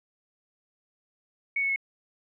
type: tone with pitch steps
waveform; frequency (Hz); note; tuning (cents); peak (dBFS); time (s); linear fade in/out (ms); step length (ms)
sine; 2224 / 2205 / 2186; C#7 / C#7 / C#7; +5 / -10 / -25; -24; 1.56-1.761; 5; 67
effects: none